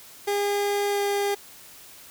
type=tone with pitch glide; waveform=30% pulse; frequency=406.3 to 404 Hz; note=G#4 to G#4; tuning=-38 to -48 cents; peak=-20 dBFS; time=0.27-1.35 s; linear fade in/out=10 ms; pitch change=-10 cents; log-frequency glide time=0.9-1 s; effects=white hiss -47 dBFS RMS until 2.1 s